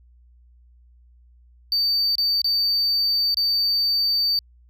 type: tone with dropouts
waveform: triangle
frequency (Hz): 4599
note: D8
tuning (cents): -37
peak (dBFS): -17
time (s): 1.72-4.39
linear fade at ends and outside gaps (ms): 1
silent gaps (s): 2.154-2.182 / 2.417-2.444 / 3.344-3.37
effects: added 60 Hz sine -50 dBFS peak until 4.69 s